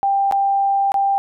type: tone with dropouts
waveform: sine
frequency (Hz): 791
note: G5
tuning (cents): +15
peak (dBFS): -14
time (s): 0.03-1.18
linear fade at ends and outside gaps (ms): 0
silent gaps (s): 0.312-0.323 / 0.919-0.942
effects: none